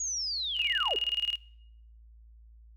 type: linear sweep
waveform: sine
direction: down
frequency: 6810 to 349.2 Hz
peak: -30 dBFS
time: 0-0.96 s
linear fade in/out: 5 ms
type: tone with tremolo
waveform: sine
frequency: 2860 Hz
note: F7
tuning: 41 cents sharp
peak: -25 dBFS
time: 0.54-1.38 s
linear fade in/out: 50 ms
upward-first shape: square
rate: 19 Hz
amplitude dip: 80%
effects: noise-tail reverb RT60 0.7 s tail -21 dB re dry + added 56 Hz sine -51 dBFS peak until 2.76 s